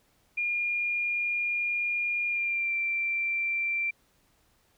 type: tone with pitch glide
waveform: sine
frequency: 2417 to 2354 Hz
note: D7 to D7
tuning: +49 to +3 cents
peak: -26 dBFS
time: 0.37-3.91 s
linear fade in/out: 10 ms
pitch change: -46 cents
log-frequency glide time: 2.28-2.74 s
effects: pink hiss -67 dBFS RMS until 4.77 s